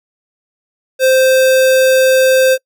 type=tone; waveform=square; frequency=522 Hz; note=C5; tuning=4 cents flat; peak=-8 dBFS; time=0.99-2.58 s; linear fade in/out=50 ms; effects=noise-tail reverb RT60 0.1 s tail -25 dB re dry